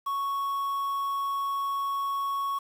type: tone with quantisation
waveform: triangle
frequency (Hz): 1108.7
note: C#6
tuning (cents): 0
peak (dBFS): -25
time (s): 0.06-2.59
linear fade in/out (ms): 10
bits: 8
effects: none